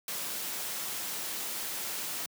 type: noise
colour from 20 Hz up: white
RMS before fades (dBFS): -36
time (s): 0.08-2.26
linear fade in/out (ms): 2
effects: high-pass 150 Hz 12 dB/octave